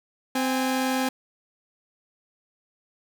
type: tone pair together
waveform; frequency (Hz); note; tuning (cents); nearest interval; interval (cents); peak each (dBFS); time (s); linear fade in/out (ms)
sawtooth; 259 / 817.5; C4 / G#5; -17 / -28; octave + minor sixth; 1989; -20 / -25; 0.35-1.09; 5
effects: none